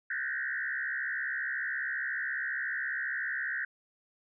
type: tone with frequency modulation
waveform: sine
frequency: 1700 Hz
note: G#6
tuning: 40 cents sharp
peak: -31 dBFS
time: 0.1-3.65 s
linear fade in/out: 5 ms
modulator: 67.3 Hz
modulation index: 3.2
effects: none